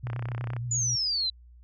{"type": "tone with vibrato", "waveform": "sine", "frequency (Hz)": 119.6, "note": "A#2", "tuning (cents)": 45, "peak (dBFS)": -30, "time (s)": [0.03, 0.96], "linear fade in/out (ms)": 10, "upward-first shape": "triangle", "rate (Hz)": 8.4, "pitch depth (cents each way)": 69}
{"type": "click train", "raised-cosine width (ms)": 0.5, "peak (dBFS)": -23, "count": 17, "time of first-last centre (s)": [0.07, 0.565], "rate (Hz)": 32.3}
{"type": "exponential sweep", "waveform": "sine", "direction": "down", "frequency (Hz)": [7040, 3951], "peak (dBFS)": -25, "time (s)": [0.71, 1.3], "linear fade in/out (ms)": 5}
{"effects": ["added 60 Hz sine -49 dBFS peak until 1.63 s"]}